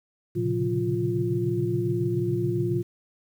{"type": "tone cluster", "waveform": "sine", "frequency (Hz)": [115.7, 134.3, 141.4, 178.2, 349.9], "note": ["A#2", "C3", "C#3", "F3", "F4"], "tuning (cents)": [-13, 46, 35, 35, 3], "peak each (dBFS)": [-28, -31, -34, -32, -26], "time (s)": [0.35, 2.83], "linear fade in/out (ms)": 20, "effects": ["9-bit"]}